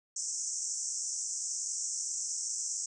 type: band-pass noise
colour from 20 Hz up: pink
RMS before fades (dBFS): -36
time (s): 0.16-2.86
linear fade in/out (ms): 5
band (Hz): 5600 to 8200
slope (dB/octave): 96
effects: none